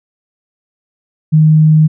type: tone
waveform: sine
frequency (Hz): 155.56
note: D#3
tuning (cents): 0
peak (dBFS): -4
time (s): 1.32-1.88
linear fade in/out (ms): 20
effects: none